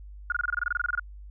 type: tone bursts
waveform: sine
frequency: 1431 Hz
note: F6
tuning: 42 cents sharp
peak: -23 dBFS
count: 16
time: 0.3-0.996 s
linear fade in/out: 2 ms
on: 21 ms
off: 24 ms
effects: added 50 Hz sine -41 dBFS peak until 1.3 s